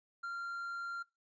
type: tone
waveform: triangle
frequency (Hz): 1385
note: F6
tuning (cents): -15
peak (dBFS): -36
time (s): 0.23-1.03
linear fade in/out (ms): 10
effects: noise-tail reverb RT60 0.2 s tail -21 dB re dry + resampled to 16000 Hz